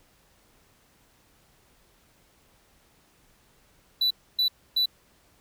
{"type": "tone bursts", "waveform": "triangle", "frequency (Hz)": 3969, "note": "B7", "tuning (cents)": 8, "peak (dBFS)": -19, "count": 3, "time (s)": [4.01, 4.858], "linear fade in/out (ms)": 5, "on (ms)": 96, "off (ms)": 280, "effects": ["pink hiss -62 dBFS RMS until 5.4 s"]}